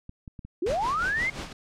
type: clicks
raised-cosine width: 5 ms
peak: -28 dBFS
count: 5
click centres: 0.094 / 0.278 / 0.392 / 0.45 / 0.702 s
type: linear sweep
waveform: sine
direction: up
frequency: 311 to 2163 Hz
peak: -24 dBFS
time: 0.62-1.3 s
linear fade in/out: 5 ms
type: noise with tremolo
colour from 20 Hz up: pink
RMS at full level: -34 dBFS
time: 0.66-1.53 s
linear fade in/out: 5 ms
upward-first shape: sine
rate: 5.7 Hz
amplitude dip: 65%
effects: low-pass 6000 Hz 12 dB/octave